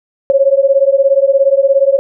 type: beating tone pair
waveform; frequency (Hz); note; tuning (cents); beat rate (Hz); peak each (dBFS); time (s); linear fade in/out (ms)
sine; 540 / 557; C#5 / C#5; -45 / +8; 17; -10; 0.3-1.99; 0
effects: none